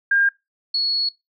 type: tone pair in turn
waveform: sine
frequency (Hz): 1608 / 4363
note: G6 / C#8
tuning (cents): +44 / -28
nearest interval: octave + perfect fourth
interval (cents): 1728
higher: second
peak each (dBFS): -14 / -18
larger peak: first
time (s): 0.11-0.29 / 0.74-1.09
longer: second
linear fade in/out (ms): 5
effects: noise-tail reverb RT60 0.2 s tail -22 dB re dry